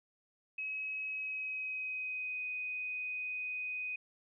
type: tone with pitch glide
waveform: sine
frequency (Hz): 2556 to 2498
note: D#7 to D#7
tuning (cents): +46 to +6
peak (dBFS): -36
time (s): 0.58-3.96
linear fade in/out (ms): 5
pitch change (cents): -40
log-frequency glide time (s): 1.07-2.46
effects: none